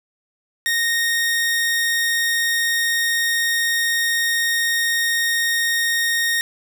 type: tone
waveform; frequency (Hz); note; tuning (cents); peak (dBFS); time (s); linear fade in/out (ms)
sawtooth; 1856; A#6; -8; -14; 0.66-6.41; 0
effects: none